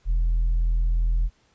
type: tone with tanh clipping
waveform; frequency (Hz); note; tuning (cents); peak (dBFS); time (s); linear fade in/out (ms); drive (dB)
sine; 41.45; E1; +10; -19; 0.05-1.3; 50; 1
effects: pink hiss -63 dBFS RMS until 1.54 s + resampled to 16000 Hz